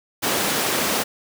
pink high-pass noise, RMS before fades -22 dBFS, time 0.22-1.04 s, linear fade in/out 20 ms, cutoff 240 Hz, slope 12 dB/octave, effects none

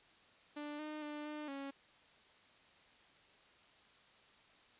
sawtooth tone with pitch steps, 295.2 / 304.9 / 297.5 / 300.9 / 276.1 Hz, D4 / D#4 / D4 / D4 / C#4, +9 / -35 / +22 / +42 / -7 cents, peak -39 dBFS, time 0.56-1.71 s, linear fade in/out 10 ms, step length 230 ms, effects white hiss -65 dBFS RMS until 4.79 s + resampled to 8000 Hz

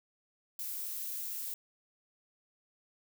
violet noise, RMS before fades -39 dBFS, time 0.59-1.54 s, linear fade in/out 2 ms, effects none

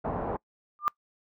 white low-pass noise, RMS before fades -32 dBFS, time 0.04-0.37 s, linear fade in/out 10 ms, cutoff 930 Hz, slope 24 dB/octave
sine tone with exponential growth, 1196 Hz, D6, 31 cents sharp, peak -17 dBFS, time 0.79-0.88 s, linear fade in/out 0 ms, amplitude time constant 19 ms
effects noise-tail reverb RT60 0.1 s tail -24 dB re dry

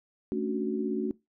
sine chord, D major seventh, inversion second, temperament equal, 220 / 277.2 / 293.7 / 370 Hz, A3 / C#4 / D4 / F#4, 0 / 0 / 0 / 0 cents, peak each -32 / -34 / -36 / -31 dBFS, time 0.32-1.11 s, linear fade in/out 0 ms, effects noise-tail reverb RT60 0.2 s tail -21 dB re dry

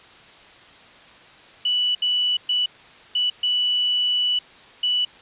sine tone bursts at uneven times, 2960 Hz, F#7, in tune, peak -18 dBFS, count 6, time 1.65-1.95 / 2.02-2.37 / 2.49-2.66 / 3.15-3.3 / 3.43-4.39 / 4.83-5.05 s, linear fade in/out 5 ms, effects white hiss -47 dBFS RMS until 5.21 s + resampled to 8000 Hz

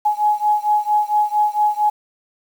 sine beating tone pair, 839 / 843.4 Hz, G#5 / G#5, +17 / +26 cents, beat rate 4.4 Hz, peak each -17 / -18 dBFS, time 0.05-1.9 s, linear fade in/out 10 ms, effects 7-bit

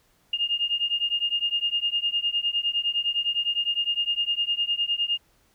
sine beating tone pair, 2826 / 2835.8 Hz, F7 / F7, +20 / +26 cents, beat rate 9.8 Hz, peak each -26 dBFS, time 0.33-5.18 s, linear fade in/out 5 ms, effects pink hiss -64 dBFS RMS until 5.54 s

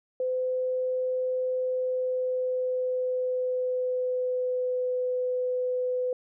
sine tone with pitch glide, 510 to 502.4 Hz, C5 to B4, -44 to +30 cents, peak -25 dBFS, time 0.2-6.13 s, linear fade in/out 2 ms, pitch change -26 cents, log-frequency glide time 1.57-4.93 s, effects none

